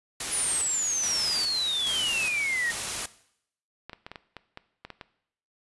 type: noise with tremolo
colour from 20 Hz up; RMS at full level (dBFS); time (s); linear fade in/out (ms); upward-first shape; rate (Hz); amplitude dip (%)
white; -31; 0.2-3.06; 5; square; 1.2; 45
type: exponential sweep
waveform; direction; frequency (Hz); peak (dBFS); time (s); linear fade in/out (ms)
sine; down; 9956 to 1831; -25; 0.31-2.72; 20
type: clicks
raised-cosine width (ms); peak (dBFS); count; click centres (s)
0.3; -23; 10; 3.896 / 3.932 / 4.065 / 4.116 / 4.158 / 4.367 / 4.574 / 4.85 / 4.903 / 5.012
effects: noise-tail reverb RT60 0.7 s tail -17 dB re dry + resampled to 24000 Hz